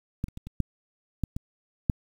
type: clicks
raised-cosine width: 5 ms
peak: -15 / -30 / -26 / -26 / -12 / -14 / -19 / -9 dBFS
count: 8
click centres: 0.241 / 0.284 / 0.374 / 0.47 / 0.603 / 1.237 / 1.365 / 1.898 s
effects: 8-bit